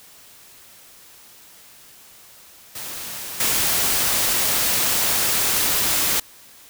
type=noise with level steps; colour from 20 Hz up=white; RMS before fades=-32 / -20 dBFS; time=2.75-6.2 s; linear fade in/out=5 ms; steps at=3.4 s; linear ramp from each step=2 ms; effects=white hiss -47 dBFS RMS until 6.69 s